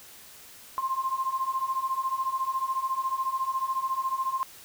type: beating tone pair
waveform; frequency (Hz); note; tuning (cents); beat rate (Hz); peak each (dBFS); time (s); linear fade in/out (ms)
sine; 1046.5 / 1060.5; C6 / C6; 0 / +23; 14; -31 / -28; 0.78-4.43; 0
effects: white hiss -49 dBFS RMS until 4.64 s